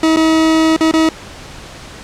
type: tone with dropouts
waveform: 40% pulse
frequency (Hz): 319.8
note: D#4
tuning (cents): +48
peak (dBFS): -8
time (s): 0.03-1.09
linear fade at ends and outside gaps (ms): 2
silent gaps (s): 0.162-0.169 / 0.764-0.808 / 0.913-0.937
effects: pink hiss -33 dBFS RMS until 2.03 s + low-pass 7000 Hz 12 dB/octave